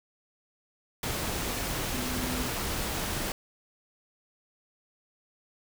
sine tone in noise, 251.3 Hz, B3, 30 cents sharp, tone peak -35 dBFS, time 1.94-2.49 s, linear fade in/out 2 ms, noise pink, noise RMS -32 dBFS, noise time 1.03-3.32 s, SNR -6 dB, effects none

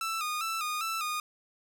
sawtooth tone with vibrato, 1276 Hz, D#6, 43 cents sharp, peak -27 dBFS, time 0.01-1.2 s, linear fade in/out 2 ms, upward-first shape square, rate 2.5 Hz, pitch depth 67 cents each way, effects none

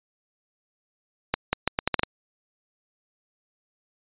accelerating click train, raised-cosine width 0.3 ms, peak -5 dBFS, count 8, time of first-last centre 1.34-2.034 s, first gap 190 ms, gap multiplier 0.77, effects resampled to 8000 Hz

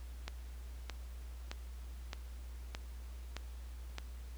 click train, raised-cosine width 0.2 ms, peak -23 dBFS, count 7, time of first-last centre 0.28-3.984 s, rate 1.62 Hz, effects added 60 Hz sine -44 dBFS peak until 4.37 s + pink hiss -61 dBFS RMS until 4.37 s

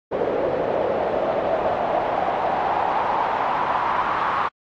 pink noise with band-pass filter sweep, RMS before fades -22 dBFS, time 0.11-4.49 s, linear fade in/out 20 ms, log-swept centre 500 to 1100 Hz, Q 3.6, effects low-pass 3000 Hz 12 dB/octave + AAC 48 kbps

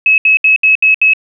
sine tone bursts, 2576 Hz, E7, 41 cents flat, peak -5 dBFS, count 6, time 0.06-1.135 s, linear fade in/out 2 ms, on 120 ms, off 71 ms, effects none

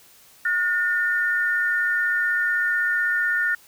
sine tone pair together, 1443.7 / 1808 Hz, F#6 / A6, -43 / +47 cents, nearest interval major third, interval 390 cents, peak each -22 dBFS, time 0.45-3.55 s, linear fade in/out 5 ms, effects white hiss -52 dBFS RMS until 3.67 s

